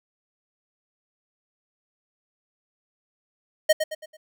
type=tone with echo; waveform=square; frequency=622.3 Hz; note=D#5; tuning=in tune; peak=-14 dBFS; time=3.69-3.73 s; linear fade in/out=10 ms; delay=110 ms; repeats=4; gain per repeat=-8 dB; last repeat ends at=4.17 s; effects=none